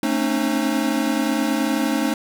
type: tone cluster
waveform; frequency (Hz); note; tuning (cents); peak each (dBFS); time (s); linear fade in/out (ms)
square; 222.1 / 264.1 / 273.5 / 305.1 / 538; A3 / C4 / C#4 / D#4 / C5; +16 / +16 / -23 / -34 / +48; -25 / -31 / -25 / -24 / -31; 0.03-2.14; 2
effects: none